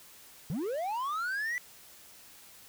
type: linear sweep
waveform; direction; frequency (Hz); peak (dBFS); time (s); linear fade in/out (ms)
triangle; up; 130.81 to 2000; -29; 0.5-1.58; 0
effects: white hiss -54 dBFS RMS until 2.68 s